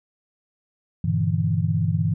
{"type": "chord", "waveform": "sine", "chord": "E half-diminished seventh", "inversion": "first", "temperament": "just", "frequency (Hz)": [98.89, 118.67, 148.33, 164.81], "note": ["G2", "Bb2", "D3", "E3"], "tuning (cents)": [16, 31, 18, 0], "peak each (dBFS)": [-24, -26, -26, -23], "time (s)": [1.04, 2.14], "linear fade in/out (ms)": 5, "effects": []}